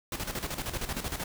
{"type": "noise with tremolo", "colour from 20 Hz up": "pink", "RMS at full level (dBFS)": -33, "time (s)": [0.12, 1.24], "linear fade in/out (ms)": 2, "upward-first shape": "square", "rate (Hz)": 13, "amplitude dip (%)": 65, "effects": []}